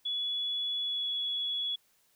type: tone with pitch glide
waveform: sine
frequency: 3400 to 3378 Hz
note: G#7 to G#7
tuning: +40 to +29 cents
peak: -30 dBFS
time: 0.05-1.76 s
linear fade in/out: 10 ms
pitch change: -11 cents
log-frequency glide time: 0.81-1.1 s
effects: white hiss -69 dBFS RMS until 2.15 s